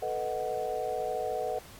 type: chord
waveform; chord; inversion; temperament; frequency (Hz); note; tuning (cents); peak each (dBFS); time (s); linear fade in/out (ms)
sine; B dominant seventh; third; equal; 440 / 493.9 / 622.3 / 740; A4 / B4 / D#5 / F#5; 0 / 0 / 0 / 0; -36 / -35 / -36 / -34; 0.02-1.59; 5
effects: pink hiss -51 dBFS RMS until 1.79 s + AAC 64 kbps